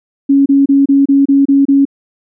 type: tone bursts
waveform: sine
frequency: 277.1 Hz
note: C#4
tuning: 1 cent flat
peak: -5 dBFS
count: 8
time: 0.29-1.853 s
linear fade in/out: 10 ms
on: 170 ms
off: 29 ms
effects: none